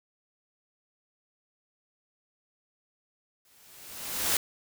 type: noise with exponential growth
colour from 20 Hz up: white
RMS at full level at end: -24 dBFS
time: 3.45-4.37 s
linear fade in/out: 2 ms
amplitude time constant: 200 ms
effects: none